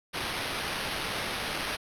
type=noise with sample-and-hold; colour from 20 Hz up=blue; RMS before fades=-33 dBFS; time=0.13-1.77 s; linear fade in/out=20 ms; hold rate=7350 Hz; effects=low-pass 12000 Hz 12 dB/octave